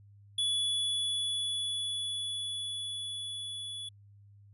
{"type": "tone with level ramp", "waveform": "square", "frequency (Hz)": 3416, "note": "G#7", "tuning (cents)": 48, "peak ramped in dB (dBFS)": [-28, -39], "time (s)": [0.38, 3.89], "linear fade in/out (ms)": 5, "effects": ["added 101 Hz sine -54 dBFS peak until 4.53 s", "resampled to 32000 Hz"]}